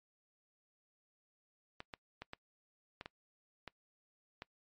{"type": "clicks", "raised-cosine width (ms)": 0.3, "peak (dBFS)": -28, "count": 8, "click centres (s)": [1.804, 1.938, 2.22, 2.334, 3.011, 3.059, 3.677, 4.421], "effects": ["noise-tail reverb RT60 0.1 s tail -23 dB re dry", "MP3 48 kbps"]}